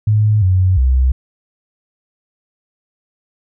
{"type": "tone with pitch steps", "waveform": "sine", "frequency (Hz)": [106.6, 92.7, 64.3], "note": ["G#2", "F#2", "C2"], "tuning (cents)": [46, 4, -30], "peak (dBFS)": -9, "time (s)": [0.07, 1.12], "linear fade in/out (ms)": 5, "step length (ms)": 350, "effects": []}